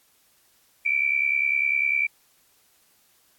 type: tone pair together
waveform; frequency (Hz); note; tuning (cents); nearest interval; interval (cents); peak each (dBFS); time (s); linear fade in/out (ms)
sine; 2295 / 2365; D7 / D7; -40 / +12; minor second; 52; -23; 0.85-2.07; 10
effects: white hiss -62 dBFS RMS until 3.38 s + AAC 64 kbps